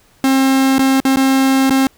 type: tone with dropouts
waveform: 45% pulse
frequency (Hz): 267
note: C4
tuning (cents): +35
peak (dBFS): -10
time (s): 0.24-1.87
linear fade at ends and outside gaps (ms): 1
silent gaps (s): 0.783-0.792 / 1.002-1.051 / 1.16-1.17 / 1.697-1.706
effects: pink hiss -52 dBFS RMS until 1.97 s